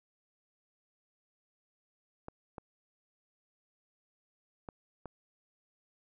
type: clicks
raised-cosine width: 1 ms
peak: -28 dBFS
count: 4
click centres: 2.284 / 2.582 / 4.688 / 5.057 s
effects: none